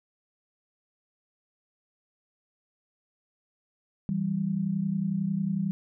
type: tone pair together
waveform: sine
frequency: 164.81 / 195.86 Hz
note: E3 / G3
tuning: 0 / -1 cents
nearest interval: minor third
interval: 299 cents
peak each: -30 / -27 dBFS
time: 4.09-5.71 s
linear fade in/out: 0 ms
effects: none